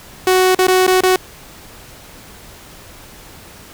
sawtooth tone with dropouts, 371.1 Hz, F#4, 5 cents sharp, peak -6 dBFS, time 0.27-1.16 s, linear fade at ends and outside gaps 2 ms, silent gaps 0.548-0.589 / 0.669-0.682 / 0.867-0.877 / 1.007-1.034 s, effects pink hiss -39 dBFS RMS until 3.73 s

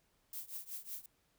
violet noise with tremolo, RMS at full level -42 dBFS, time 0.33-1.06 s, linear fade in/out 2 ms, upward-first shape triangle, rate 5.4 Hz, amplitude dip 95%, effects pink hiss -75 dBFS RMS until 1.38 s

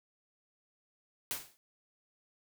white noise with exponential decay, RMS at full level -33 dBFS, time 1.31-1.57 s, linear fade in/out 0 ms, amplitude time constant 55 ms, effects none

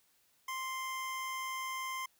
25% pulse tone, 1046.5 Hz, C6, in tune, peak -33 dBFS, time 0.48-2.06 s, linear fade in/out 5 ms, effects white hiss -71 dBFS RMS until 2.19 s

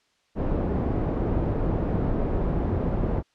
pink low-pass noise, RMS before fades -25 dBFS, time 0.35-3.23 s, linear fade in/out 50 ms, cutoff 560 Hz, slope 12 dB/octave, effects white hiss -67 dBFS RMS until 3.34 s + low-pass 5000 Hz 12 dB/octave

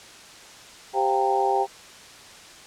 harmonic tone with a mistuned harmonic, 131.2 Hz, C3, 5 cents sharp, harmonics 3 / 4 / 5 / 6 / 7, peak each -25 / -30 / -30 / -22 / -28 dBFS, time 0.93-1.67 s, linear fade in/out 50 ms, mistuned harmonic 5, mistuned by +110 cents, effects white hiss -45 dBFS RMS until 2.66 s + low-pass 7000 Hz 12 dB/octave

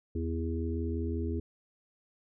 harmonic tone with a mistuned harmonic, 82.41 Hz, E2, in tune, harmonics 1 / 3 / 4 / 5, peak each -32 / -37 / -38 / -39 dBFS, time 0.15-1.4 s, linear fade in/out 5 ms, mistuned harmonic 4, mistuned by +16 cents, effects none

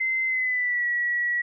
sine tone with pitch glide, 2067 to 1928.6 Hz, C7 to B6, -22 to -42 cents, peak -22 dBFS, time 0-1.42 s, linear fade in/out 10 ms, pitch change -120 cents, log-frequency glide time 0.26-0.86 s, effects none

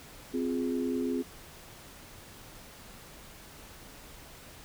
sine chord, F minor, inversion second, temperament equal with one note detuned, 259.7 / 349.2 / 415.3 Hz, C4 / F4 / Ab4, -13 / 0 / 0 cents, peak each -30 / -35 / -35 dBFS, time 0.33-1.23 s, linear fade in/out 20 ms, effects pink hiss -50 dBFS RMS until 4.64 s

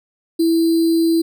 sine tone with sample-and-hold, 329.6 Hz, E4, in tune, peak -12 dBFS, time 0.39-1.22 s, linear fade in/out 10 ms, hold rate 4410 Hz, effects none

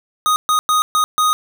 square tone bursts at uneven times, 1244.5 Hz, D#6, in tune, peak -13 dBFS, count 5, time 0.26-0.36 / 0.49-0.59 / 0.69-0.82 / 0.95-1.04 / 1.18-1.33 s, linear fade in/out 0 ms, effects none

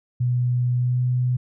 sine tone with pitch glide, 123.47 to 125.12 Hz, B2 to B2, 0 to +23 cents, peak -18 dBFS, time 0.2-1.37 s, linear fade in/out 10 ms, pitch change +23 cents, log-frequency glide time 0.77-1.01 s, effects none

